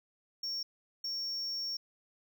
triangle tone bursts at uneven times, 5500 Hz, F8, 27 cents flat, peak -33 dBFS, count 2, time 0.43-0.63 / 1.04-1.77 s, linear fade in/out 5 ms, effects none

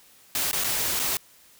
white noise with dropouts, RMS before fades -26 dBFS, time 0.35-1.17 s, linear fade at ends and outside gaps 1 ms, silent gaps 0.513-0.53 / 0.638-0.643 / 0.993-0.997 s, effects white hiss -55 dBFS RMS until 1.59 s

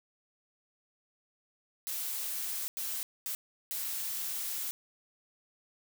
blue noise bursts at uneven times, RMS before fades -36 dBFS, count 4, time 1.87-2.68 / 2.77-3.03 / 3.26-3.35 / 3.71-4.71 s, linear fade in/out 0 ms, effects none

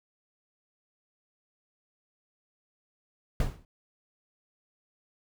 brown noise with exponential decay, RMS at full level -22 dBFS, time 3.4-3.65 s, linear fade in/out 2 ms, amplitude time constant 53 ms, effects none

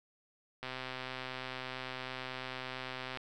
click train, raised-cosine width 0.3 ms, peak -24 dBFS, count 329, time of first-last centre 0.63-3.173 s, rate 129 Hz, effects none

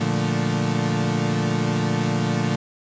35% pulse chord, Bb major seventh, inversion none, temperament equal, 116.54 / 146.83 / 174.61 / 220 Hz, Bb2 / D3 / F3 / A3, 0 / 0 / 0 / 0 cents, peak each -24 dBFS, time 0-2.56 s, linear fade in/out 10 ms, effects resampled to 16000 Hz + 8-bit

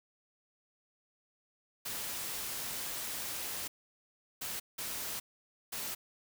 white noise bursts at uneven times, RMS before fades -39 dBFS, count 4, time 1.85-3.68 / 4.41-4.6 / 4.78-5.2 / 5.72-5.95 s, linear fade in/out 10 ms, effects none

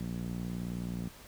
sawtooth tone with band-pass filter, 59.2 Hz, A#1, 27 cents sharp, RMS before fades -37 dBFS, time 0-1.09 s, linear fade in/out 10 ms, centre 190 Hz, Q 2.8, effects pink hiss -53 dBFS RMS until 1.27 s

